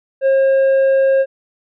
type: tone with tanh clipping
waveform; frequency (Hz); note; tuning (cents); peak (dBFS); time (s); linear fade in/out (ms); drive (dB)
sine; 538; C5; +48; -11; 0.21-1.26; 50; 5
effects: none